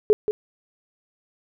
sine tone with echo, 423 Hz, G#4, 32 cents sharp, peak -11 dBFS, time 0.1-0.13 s, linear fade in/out 0 ms, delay 180 ms, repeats 1, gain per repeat -8 dB, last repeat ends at 0.31 s, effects none

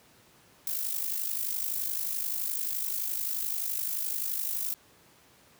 violet noise with amplitude modulation, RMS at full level -29 dBFS, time 0.67-4.74 s, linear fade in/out 0 ms, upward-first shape sine, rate 51.6 Hz, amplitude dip 65%, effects pink hiss -59 dBFS RMS until 5.59 s + high-pass 100 Hz 12 dB/octave

